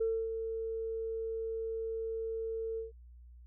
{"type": "tone with ADSR envelope", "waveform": "sine", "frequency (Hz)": 450, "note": "A4", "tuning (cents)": 39, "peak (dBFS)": -27, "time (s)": [0, 2.92], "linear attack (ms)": 12, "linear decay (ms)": 270, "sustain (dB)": -7, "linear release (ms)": 140, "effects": ["tanh soft clip ceiling -23 dBFS", "added 60 Hz sine -51 dBFS peak until 3.46 s"]}